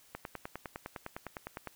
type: click train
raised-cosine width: 0.5 ms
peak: -24 dBFS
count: 16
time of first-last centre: 0.15-1.673 s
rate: 9.85 Hz
effects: white hiss -62 dBFS RMS until 1.75 s